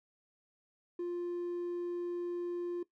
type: tone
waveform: triangle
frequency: 350 Hz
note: F4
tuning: 4 cents sharp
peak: -31 dBFS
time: 0.99-2.83 s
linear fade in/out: 5 ms
effects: noise-tail reverb RT60 0.1 s tail -19 dB re dry + tanh soft clip ceiling -30 dBFS